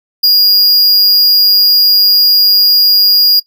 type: tone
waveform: square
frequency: 4851 Hz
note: D#8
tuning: 45 cents flat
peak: -5 dBFS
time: 0.23-3.4 s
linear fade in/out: 10 ms
effects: noise-tail reverb RT60 0.1 s tail -20 dB re dry